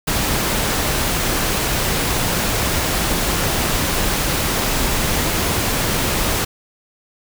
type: noise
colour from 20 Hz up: pink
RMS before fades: -19 dBFS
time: 0.07-6.45 s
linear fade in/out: 10 ms
effects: none